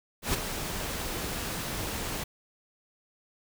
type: noise with ADSR envelope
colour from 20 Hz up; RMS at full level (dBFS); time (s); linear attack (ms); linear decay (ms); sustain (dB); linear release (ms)
pink; -26; 0.22-2.24; 120; 13; -8; 9
effects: none